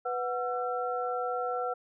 sine tone cluster, 496.2 / 735 / 1349 Hz, B4 / F#5 / E6, +8 / -12 / +40 cents, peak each -33 / -33 / -35 dBFS, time 0.05-1.74 s, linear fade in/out 10 ms, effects none

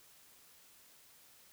silence, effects white hiss -62 dBFS RMS until 1.52 s

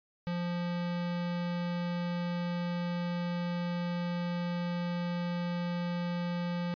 square tone, 174.61 Hz, F3, in tune, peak -32 dBFS, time 0.27-6.74 s, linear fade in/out 0 ms, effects resampled to 11025 Hz

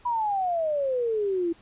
sine exponential sweep, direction down, 988 to 329.6 Hz, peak -23 dBFS, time 0.05-1.53 s, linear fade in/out 10 ms, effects pink hiss -56 dBFS RMS until 1.61 s + resampled to 8000 Hz

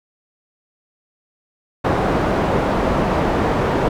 white low-pass noise, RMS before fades -18 dBFS, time 1.84-3.89 s, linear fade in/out 10 ms, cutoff 730 Hz, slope 12 dB/octave, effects none

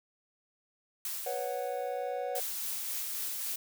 blue noise with exponential decay, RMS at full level -35 dBFS, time 1.05-2.53 s, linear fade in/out 2 ms, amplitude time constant 320 ms
triangle chord, B suspended second, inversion none, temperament equal, 493.9 / 554.4 / 740 Hz, B4 / C#5 / F#5, 0 / 0 / 0 cents, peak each -35 dBFS, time 1.26-2.4 s, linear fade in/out 5 ms
blue noise with tremolo, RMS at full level -35 dBFS, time 2.35-3.56 s, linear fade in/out 5 ms, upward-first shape triangle, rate 3.7 Hz, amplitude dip 25%
effects none

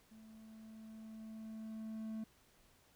triangle tone with level ramp, 220 Hz, A3, in tune, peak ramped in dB -54 to -38 dBFS, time 0.11-2.24 s, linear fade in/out 5 ms, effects pink hiss -69 dBFS RMS until 2.95 s

